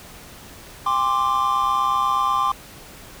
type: chord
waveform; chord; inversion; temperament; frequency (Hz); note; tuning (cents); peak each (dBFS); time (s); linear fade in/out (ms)
triangle; G suspended fourth; none; equal with one note detuned; 803.2 / 1046.5 / 1174.7; G5 / C6 / D6; +42 / 0 / 0; -25 / -19 / -19; 0.86-2.52; 5
effects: pink hiss -42 dBFS RMS until 3.2 s